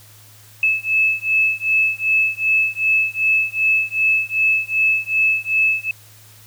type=beating tone pair; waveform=sine; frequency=2604 / 2606.6 Hz; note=E7 / E7; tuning=-22 / -20 cents; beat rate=2.6 Hz; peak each=-18 dBFS; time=0.63-5.91 s; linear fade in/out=2 ms; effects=added 106 Hz sine -47 dBFS peak until 6.46 s + white hiss -47 dBFS RMS until 6.46 s